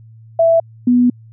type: tone pair in turn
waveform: sine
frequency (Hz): 662 / 245.5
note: E5 / B3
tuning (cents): +7 / -10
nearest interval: octave + perfect fourth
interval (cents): 1717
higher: first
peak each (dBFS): -8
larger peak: neither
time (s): 0.39-0.6 / 0.87-1.1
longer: second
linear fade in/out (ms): 5
effects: added 112 Hz sine -38 dBFS peak until 1.32 s